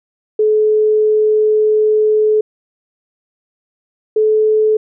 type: tone pair in turn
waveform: sine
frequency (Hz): 429 / 432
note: A4 / A4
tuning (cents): -44 / -32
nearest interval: unison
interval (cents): 12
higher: second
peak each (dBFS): -9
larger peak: neither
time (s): 0.39-2.41 / 4.16-4.77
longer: first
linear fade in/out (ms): 5
effects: none